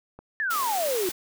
click, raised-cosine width 1 ms, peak -29 dBFS, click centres 0.19 s
sine exponential sweep, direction down, 1806 to 346.6 Hz, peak -24 dBFS, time 0.4-1.09 s, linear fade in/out 0 ms
white high-pass noise, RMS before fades -32 dBFS, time 0.5-1.12 s, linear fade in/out 10 ms, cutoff 240 Hz, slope 24 dB/octave
effects none

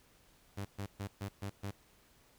sawtooth tone bursts, 99.8 Hz, G2, 32 cents sharp, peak -34 dBFS, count 6, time 0.57-1.712 s, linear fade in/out 10 ms, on 82 ms, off 130 ms, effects pink hiss -66 dBFS RMS until 2.38 s

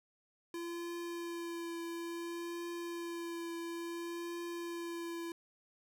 square tone with vibrato, 340.2 Hz, F4, 45 cents flat, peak -40 dBFS, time 0.54-5.32 s, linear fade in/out 2 ms, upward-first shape triangle, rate 0.58 Hz, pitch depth 18 cents each way, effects none

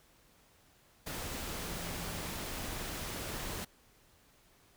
sine tone in noise, 170 Hz, F3, 46 cents flat, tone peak -47 dBFS, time 1.63-2.32 s, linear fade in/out 10 ms, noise pink, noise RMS -40 dBFS, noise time 1.06-3.65 s, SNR -10 dB, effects pink hiss -65 dBFS RMS until 4.76 s

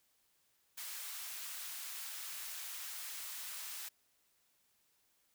white high-pass noise, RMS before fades -45 dBFS, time 0.77-3.89 s, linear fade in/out 10 ms, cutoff 1100 Hz, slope 12 dB/octave, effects white hiss -75 dBFS RMS until 5.34 s

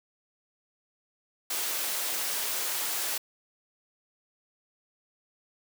white high-pass noise, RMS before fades -31 dBFS, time 1.5-3.18 s, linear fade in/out 5 ms, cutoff 360 Hz, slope 12 dB/octave, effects none

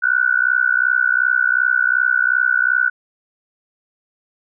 sine tone with amplitude modulation, 1480 Hz, F#6, in tune, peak -9 dBFS, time 0.02-2.9 s, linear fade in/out 20 ms, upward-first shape sine, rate 62.7 Hz, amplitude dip 100%, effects none

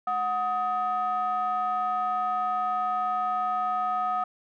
triangle ring-modulated tone, 261.6 Hz, C4, in tune, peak -19 dBFS, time 0.07-4.24 s, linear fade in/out 5 ms, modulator 996 Hz, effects tanh soft clip ceiling -15 dBFS

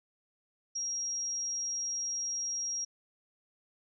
sine tone, 5630 Hz, F8, 13 cents sharp, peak -32 dBFS, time 0.75-2.85 s, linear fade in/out 10 ms, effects none

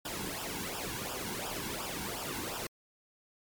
pink noise with flanger, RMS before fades -38 dBFS, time 0.05-2.67 s, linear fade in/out 5 ms, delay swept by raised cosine 0.47 to 1.67 ms, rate 2.8 Hz, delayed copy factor -0.75, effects MP3 96 kbps

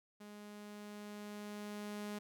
sawtooth tone with level ramp, 207.7 Hz, G#3, in tune, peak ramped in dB -47 to -37 dBFS, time 0.2-2.19 s, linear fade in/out 10 ms, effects none

